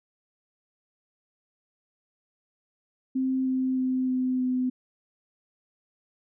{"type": "tone with pitch steps", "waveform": "sine", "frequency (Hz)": [261.6, 259.6, 257.7, 255.8, 253.9], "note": ["C4", "C4", "C4", "C4", "B3"], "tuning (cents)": [0, -13, -26, -39, 48], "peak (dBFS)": -23, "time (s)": [3.15, 4.7], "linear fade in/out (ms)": 10, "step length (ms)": 310, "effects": []}